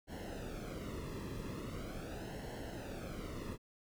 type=noise with flanger; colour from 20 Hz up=brown; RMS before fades=-44 dBFS; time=0.07-3.58 s; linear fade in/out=50 ms; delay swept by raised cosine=0.82 to 1.36 ms; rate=0.41 Hz; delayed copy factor=-0.75; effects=none